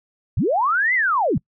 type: linear two-way sweep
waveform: sine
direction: up then down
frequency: 63 to 2093 to 94.4 Hz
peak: -16 dBFS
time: 0.37-1.38 s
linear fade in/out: 5 ms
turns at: 0.94 s
effects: noise-tail reverb RT60 0.1 s tail -26 dB re dry